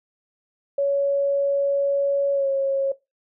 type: tone with pitch glide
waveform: sine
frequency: 560 to 545.9 Hz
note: C#5 to C#5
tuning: +18 to -27 cents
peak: -18 dBFS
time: 0.78-2.92 s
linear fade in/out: 5 ms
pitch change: -45 cents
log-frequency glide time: 2.33-2.48 s
effects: noise-tail reverb RT60 0.2 s tail -19 dB re dry